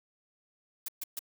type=noise bursts; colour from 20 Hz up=blue; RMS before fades=-36 dBFS; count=3; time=0.86-1.192 s; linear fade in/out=5 ms; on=24 ms; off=130 ms; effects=none